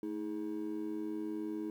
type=tone with amplitude modulation; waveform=triangle; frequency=319 Hz; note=D#4; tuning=43 cents sharp; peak=-29 dBFS; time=0.03-1.7 s; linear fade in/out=2 ms; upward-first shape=sine; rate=99.7 Hz; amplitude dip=95%; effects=tanh soft clip ceiling -28 dBFS + 11-bit